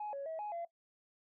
sine tone with pitch steps, 840 / 557 / 644 / 837 / 682 Hz, G#5 / C#5 / E5 / G#5 / F5, +19 / +8 / -41 / +13 / -41 cents, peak -37 dBFS, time 0-0.65 s, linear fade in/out 5 ms, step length 130 ms, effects noise-tail reverb RT60 0.1 s tail -17 dB re dry + tanh soft clip ceiling -35 dBFS

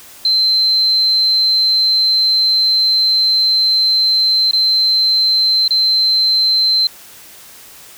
sine tone with dropouts, 4100 Hz, C8, 36 cents flat, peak -10 dBFS, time 0.25-6.87 s, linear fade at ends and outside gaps 2 ms, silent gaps 4.511-4.532 / 5.679-5.707 s, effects white hiss -39 dBFS RMS until 7.97 s

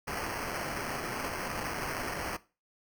white noise with sample-and-hold, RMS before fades -36 dBFS, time 0.07-2.37 s, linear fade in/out 10 ms, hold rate 3675 Hz, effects noise-tail reverb RT60 0.3 s tail -18 dB re dry

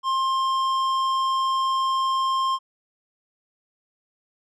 triangle tone with tanh clipping, 1059 Hz, C6, 21 cents sharp, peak -22 dBFS, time 0.03-2.59 s, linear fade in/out 50 ms, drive 15 dB, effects none

